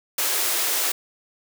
white high-pass noise, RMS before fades -23 dBFS, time 0.18-0.92 s, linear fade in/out 5 ms, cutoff 310 Hz, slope 48 dB/octave, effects none

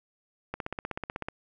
click train, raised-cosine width 0.5 ms, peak -18 dBFS, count 13, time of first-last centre 0.54-1.285 s, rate 16.1 Hz, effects none

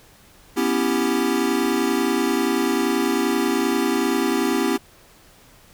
square chord, C# half-diminished seventh, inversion third, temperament equal, 246.9 / 277.2 / 329.6 / 392 Hz, B3 / C#4 / E4 / G4, 0 / 0 / 0 / 0 cents, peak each -25 dBFS, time 0.56-4.78 s, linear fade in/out 20 ms, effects pink hiss -51 dBFS RMS until 5.73 s

